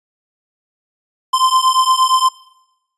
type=beating tone pair; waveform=square; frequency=1033 / 1041.6 Hz; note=C6 / C6; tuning=-22 / -8 cents; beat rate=8.6 Hz; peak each=-15 dBFS; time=1.33-2.29 s; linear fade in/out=10 ms; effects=noise-tail reverb RT60 0.9 s tail -20 dB re dry + resampled to 24000 Hz